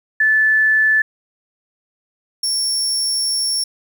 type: tone pair in turn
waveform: sine / 30% pulse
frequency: 1744 / 5472 Hz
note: A6 / F8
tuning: -16 / -36 cents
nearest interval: octave + minor sixth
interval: 1980 cents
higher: second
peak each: -11 / -13 dBFS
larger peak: first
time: 0.2-1.02 / 2.43-3.64 s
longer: second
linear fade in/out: 5 ms
effects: 8-bit